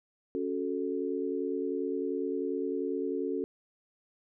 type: chord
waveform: sine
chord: F# minor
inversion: second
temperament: equal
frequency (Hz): 277.2 / 370 / 440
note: C#4 / F#4 / A4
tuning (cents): 0 / 0 / 0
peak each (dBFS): -34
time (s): 0.35-3.44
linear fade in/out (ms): 0
effects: none